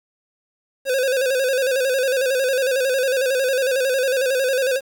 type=tone with vibrato; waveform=square; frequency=523.3 Hz; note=C5; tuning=in tune; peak=-18 dBFS; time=0.85-4.81 s; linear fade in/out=50 ms; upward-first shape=square; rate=11 Hz; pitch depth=65 cents each way; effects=8-bit